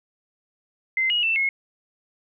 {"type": "tone with pitch steps", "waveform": "sine", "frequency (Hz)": [2072, 2893, 2669, 2170], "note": ["C7", "F#7", "E7", "C#7"], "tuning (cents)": [-17, -40, 21, -37], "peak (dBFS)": -19, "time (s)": [0.97, 1.49], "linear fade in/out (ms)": 2, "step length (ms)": 130, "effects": []}